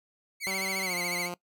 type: tone with vibrato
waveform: sawtooth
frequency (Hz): 2148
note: C7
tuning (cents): +45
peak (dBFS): -27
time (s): 0.4-1.3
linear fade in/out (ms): 50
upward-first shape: sine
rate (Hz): 14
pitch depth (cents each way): 99
type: tone with pitch glide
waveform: 10% pulse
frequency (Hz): 191.1 to 176.25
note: G3 to F3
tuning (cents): -44 to +16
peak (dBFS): -26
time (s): 0.47-1.34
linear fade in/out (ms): 0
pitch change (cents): -140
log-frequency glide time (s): 0.83-0.94
effects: noise-tail reverb RT60 0.1 s tail -21 dB re dry